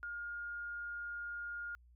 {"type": "tone", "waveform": "sine", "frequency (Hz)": 1419, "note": "F6", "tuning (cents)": 27, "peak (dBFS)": -40, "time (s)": [0.03, 1.75], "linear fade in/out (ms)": 0, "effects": ["added 60 Hz sine -60 dBFS peak until 1.95 s"]}